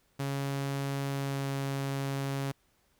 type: tone with pitch glide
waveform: sawtooth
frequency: 138.59 to 137.55 Hz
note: C#3 to C#3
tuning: 0 to -13 cents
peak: -27 dBFS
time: 0.19-2.52 s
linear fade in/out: 10 ms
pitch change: -13 cents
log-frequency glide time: 1.09-1.5 s
effects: pink hiss -70 dBFS RMS until 2.99 s